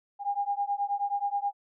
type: beating tone pair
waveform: sine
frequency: 804 / 813.4 Hz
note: G5 / G#5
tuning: +44 / -36 cents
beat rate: 9.4 Hz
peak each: -30 dBFS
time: 0.19-1.53 s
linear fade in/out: 50 ms
effects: none